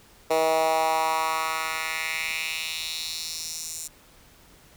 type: tone with high-pass filter sweep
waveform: 10% pulse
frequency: 160 Hz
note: D#3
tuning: 49 cents sharp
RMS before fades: -27 dBFS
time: 0.3-3.88 s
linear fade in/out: 10 ms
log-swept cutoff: 520 to 7400 Hz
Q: 2.5
effects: pink hiss -54 dBFS RMS until 4.76 s